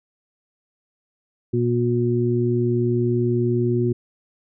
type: harmonic tone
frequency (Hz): 120.1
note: B2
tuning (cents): -48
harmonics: 1 / 2 / 3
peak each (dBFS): -21 / -24 / -21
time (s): 1.53-3.93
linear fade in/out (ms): 10
effects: none